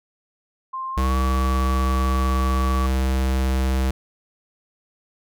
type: tone with pitch glide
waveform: sine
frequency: 1052 to 1140.6 Hz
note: C6 to C#6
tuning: +9 to +49 cents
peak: -26 dBFS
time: 0.73-2.87 s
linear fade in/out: 10 ms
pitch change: +140 cents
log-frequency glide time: 0.91-1.17 s
type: tone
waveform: square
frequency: 65.41 Hz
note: C2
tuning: in tune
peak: -19 dBFS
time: 0.97-3.91 s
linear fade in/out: 5 ms
effects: none